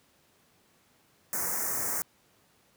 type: band-stop noise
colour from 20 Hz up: white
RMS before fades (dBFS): -31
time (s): 1.33-2.02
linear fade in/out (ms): 0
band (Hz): 2000 to 5700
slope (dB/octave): 48
effects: pink hiss -65 dBFS RMS until 2.76 s + high-pass 100 Hz 12 dB/octave